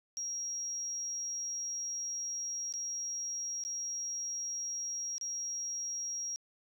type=tone with dropouts; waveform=triangle; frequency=5640 Hz; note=F8; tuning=16 cents sharp; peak=-32 dBFS; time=0.17-6.36 s; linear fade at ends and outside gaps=0 ms; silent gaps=2.725-2.738 / 3.638-3.65 / 5.181-5.212 s; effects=tanh soft clip ceiling -33 dBFS